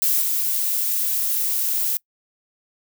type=noise with level steps; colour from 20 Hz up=violet; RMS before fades=-19 / -22 dBFS; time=0.02-1.97 s; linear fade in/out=0 ms; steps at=0.21 s; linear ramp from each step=10 ms; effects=noise-tail reverb RT60 0.1 s tail -25 dB re dry